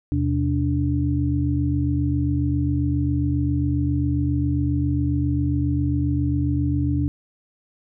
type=tone cluster; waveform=sine; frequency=80.1 / 127.5 / 290.9 Hz; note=E2 / C3 / D4; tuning=-49 / -44 / -16 cents; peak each=-23 dBFS; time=0.12-7.08 s; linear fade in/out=0 ms; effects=none